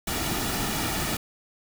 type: noise with comb filter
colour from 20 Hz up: pink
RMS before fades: -28 dBFS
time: 0.07-1.17 s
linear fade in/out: 5 ms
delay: 1.9 ms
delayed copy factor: -0.5
effects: none